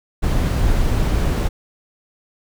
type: noise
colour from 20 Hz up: brown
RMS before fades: -17 dBFS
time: 0.22-1.49 s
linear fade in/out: 20 ms
effects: none